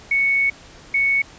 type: tone pair in turn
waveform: sine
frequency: 2217 / 2217 Hz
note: C#7 / C#7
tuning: 0 / 0 cents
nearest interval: unison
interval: 0 cents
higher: neither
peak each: -15 dBFS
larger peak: neither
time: 0.11-0.5 / 0.94-1.22 s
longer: first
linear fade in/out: 5 ms
effects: pink hiss -44 dBFS RMS until 1.38 s + resampled to 16000 Hz